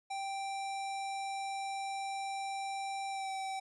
square tone with pitch glide, 784 to 771.4 Hz, G5 to G5, 0 to -28 cents, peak -37 dBFS, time 0.1-3.6 s, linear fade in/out 10 ms, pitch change -28 cents, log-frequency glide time 3.1-3.3 s, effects resampled to 24000 Hz

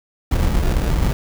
brown noise with sample-and-hold, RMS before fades -17 dBFS, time 0.31-1.13 s, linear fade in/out 5 ms, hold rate 1050 Hz, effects none

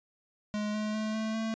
square tone with pitch steps, 210 / 213.1 / 216.2 / 219.3 / 222.5 Hz, G#3 / G#3 / A3 / A3 / A3, +19 / +45 / -30 / -6 / +20 cents, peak -31 dBFS, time 0.54-1.54 s, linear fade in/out 0 ms, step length 200 ms, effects resampled to 16000 Hz

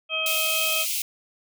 harmonic tone, 636 Hz, D#5, 38 cents sharp, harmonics 1 / 2 / 4 / 5, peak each -33 / -35 / -26 / -28 dBFS, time 0.09-0.86 s, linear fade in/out 50 ms
white high-pass noise, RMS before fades -27 dBFS, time 0.26-1.02 s, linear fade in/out 2 ms, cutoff 2200 Hz, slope 96 dB/octave
effects none

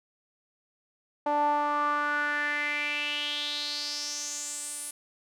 sawtooth tone with band-pass filter sweep, 293.6 Hz, D4, in tune, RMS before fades -30 dBFS, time 1.26-4.91 s, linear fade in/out 5 ms, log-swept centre 770 to 10000 Hz, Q 5.3, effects none

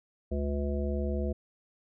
harmonic tone, 71.4 Hz, D2, 48 cents flat, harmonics 1 / 3 / 5 / 7 / 9, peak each -30 / -35 / -37 / -38 / -40 dBFS, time 0.31-1.33 s, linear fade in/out 10 ms, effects none

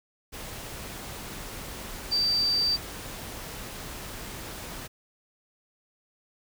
sine tone in noise, 4658 Hz, D8, 15 cents flat, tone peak -22 dBFS, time 2.11-2.77 s, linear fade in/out 20 ms, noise pink, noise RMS -39 dBFS, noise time 0.32-4.88 s, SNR +14 dB, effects none

